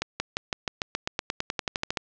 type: accelerating click train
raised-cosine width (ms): 0.2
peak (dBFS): -9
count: 18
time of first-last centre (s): 0.02-1.972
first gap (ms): 180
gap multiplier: 0.94
effects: low-pass 7000 Hz 12 dB/octave